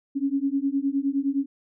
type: beating tone pair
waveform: sine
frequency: 271.8 / 281.5 Hz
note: C#4 / C#4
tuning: -34 / +27 cents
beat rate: 9.7 Hz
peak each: -25 dBFS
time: 0.15-1.46 s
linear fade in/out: 20 ms
effects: none